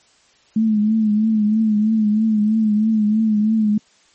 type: tone with vibrato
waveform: sine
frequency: 215.6 Hz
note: A3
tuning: 35 cents flat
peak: -13 dBFS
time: 0.56-3.78 s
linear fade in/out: 5 ms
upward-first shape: triangle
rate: 3.1 Hz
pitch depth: 68 cents each way
effects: white hiss -55 dBFS RMS until 4.14 s + MP3 32 kbps